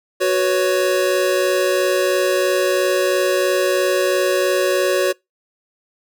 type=chord; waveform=square; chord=F# suspended fourth; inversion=none; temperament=equal with one note detuned; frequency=370 / 493.9 / 556.9 Hz; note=F#4 / B4 / C#5; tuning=0 / 0 / +8 cents; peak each=-19 / -24 / -19 dBFS; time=0.2-5.13 s; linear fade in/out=20 ms; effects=noise-tail reverb RT60 0.2 s tail -26 dB re dry